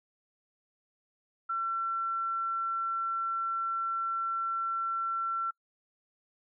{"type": "tone", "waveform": "sine", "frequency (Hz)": 1350, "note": "E6", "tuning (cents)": 41, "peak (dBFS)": -29, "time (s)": [1.49, 5.51], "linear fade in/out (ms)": 10, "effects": ["noise-tail reverb RT60 0.1 s tail -25 dB re dry"]}